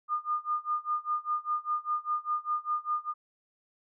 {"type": "tone with tremolo", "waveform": "sine", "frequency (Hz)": 1216, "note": "D#6", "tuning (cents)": -40, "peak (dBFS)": -25, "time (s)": [0.08, 3.14], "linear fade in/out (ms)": 50, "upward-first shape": "sine", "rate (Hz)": 5, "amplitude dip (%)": 95, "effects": []}